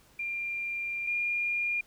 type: tone pair in turn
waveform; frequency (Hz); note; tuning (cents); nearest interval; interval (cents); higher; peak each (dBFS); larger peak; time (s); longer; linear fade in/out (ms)
sine; 2388 / 2413; D7 / D7; +28 / +46; unison; 18; second; -31 / -27; second; 0.19-1.07 / 1.07-1.81; first; 5
effects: pink hiss -61 dBFS RMS until 1.86 s